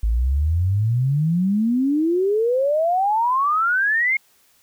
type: exponential sweep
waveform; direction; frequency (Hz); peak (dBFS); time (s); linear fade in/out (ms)
sine; up; 52.5 to 2179; -16; 0.03-4.17; 5
effects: white hiss -58 dBFS RMS until 4.62 s